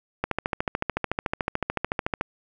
click train, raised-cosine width 0.5 ms, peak -9 dBFS, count 28, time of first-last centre 0.24-2.211 s, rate 13.7 Hz, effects none

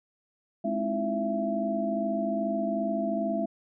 sine tone cluster, 210.2 / 264.3 / 314 / 336.5 / 669 Hz, G#3 / C4 / D#4 / E4 / E5, +21 / +18 / +16 / +36 / +25 cents, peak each -31 / -34 / -37 / -37 / -29 dBFS, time 0.64-3.46 s, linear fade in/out 10 ms, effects none

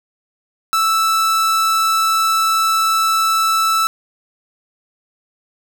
45% pulse tone, 1318.5 Hz, E6, in tune, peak -13 dBFS, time 0.73-3.87 s, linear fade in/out 0 ms, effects 9-bit

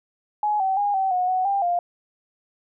sine tone with pitch steps, 840 / 766 / 817 / 768 / 728 / 743 / 795 / 701 Hz, G#5 / G5 / G#5 / G5 / F#5 / F#5 / G5 / F5, +19 / -40 / -29 / -36 / -28 / +7 / +24 / +6 cents, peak -19 dBFS, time 0.43-1.79 s, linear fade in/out 2 ms, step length 170 ms, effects none

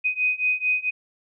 sine beating tone pair, 2499 / 2503.5 Hz, D#7 / D#7, +7 / +10 cents, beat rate 4.5 Hz, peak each -24 / -23 dBFS, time 0.04-0.91 s, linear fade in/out 20 ms, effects none

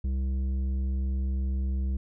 sine tone with tanh clipping, 65.9 Hz, C2, 13 cents sharp, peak -27 dBFS, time 0.04-1.97 s, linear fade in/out 5 ms, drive 9 dB, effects none

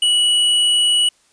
square tone, 2936 Hz, F#7, 14 cents flat, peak -13 dBFS, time 0.02-1.09 s, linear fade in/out 5 ms, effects white hiss -57 dBFS RMS until 1.32 s + resampled to 22050 Hz

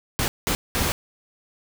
pink noise bursts at uneven times, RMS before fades -23 dBFS, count 3, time 0.19-0.28 / 0.47-0.55 / 0.75-0.92 s, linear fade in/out 0 ms, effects none

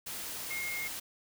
sine tone in noise, 2142 Hz, C7, 40 cents sharp, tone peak -35 dBFS, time 0.5-0.88 s, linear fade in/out 10 ms, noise white, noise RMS -40 dBFS, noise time 0.06-1 s, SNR +2 dB, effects none

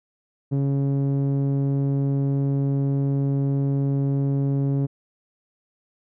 sawtooth tone with low-pass filter, 138.59 Hz, C#3, in tune, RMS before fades -22 dBFS, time 0.51-4.87 s, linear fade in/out 20 ms, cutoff 330 Hz, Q 0.91, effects none

